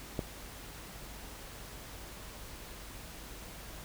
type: click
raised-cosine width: 2 ms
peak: -19 dBFS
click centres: 0.192 s
effects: added 50 Hz sine -51 dBFS peak until 3.84 s + pink hiss -48 dBFS RMS until 3.84 s